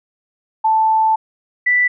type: tone pair in turn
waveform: sine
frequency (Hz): 880 / 1975.5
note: A5 / B6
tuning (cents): 0 / 0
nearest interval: octave + major second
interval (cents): 1400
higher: second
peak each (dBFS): -11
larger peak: neither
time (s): 0.64-1.16 / 1.66-1.88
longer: first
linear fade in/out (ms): 10
effects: none